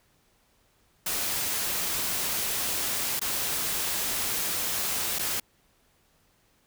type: noise with dropouts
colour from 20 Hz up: white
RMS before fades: -29 dBFS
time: 1.06-5.4 s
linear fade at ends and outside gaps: 5 ms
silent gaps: 3.195-3.214 / 5.187-5.192 s
effects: pink hiss -66 dBFS RMS until 6.66 s